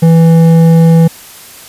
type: tone with hard clipping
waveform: sine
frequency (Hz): 164.81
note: E3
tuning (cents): 0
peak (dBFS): -4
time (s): 0.02-1.08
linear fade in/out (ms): 10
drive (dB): 8
effects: white hiss -33 dBFS RMS until 1.68 s + resampled to 32000 Hz